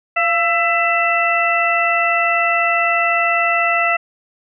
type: harmonic tone with a mistuned harmonic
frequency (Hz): 666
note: E5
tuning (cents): +18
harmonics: 1 / 2 / 3 / 4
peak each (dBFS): -19 / -19 / -19 / -19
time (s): 0.16-3.97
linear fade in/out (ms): 10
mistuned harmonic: 1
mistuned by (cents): +54
effects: none